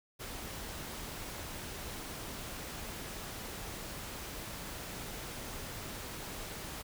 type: noise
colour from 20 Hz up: pink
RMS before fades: -43 dBFS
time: 0.19-6.83 s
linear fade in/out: 20 ms
effects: none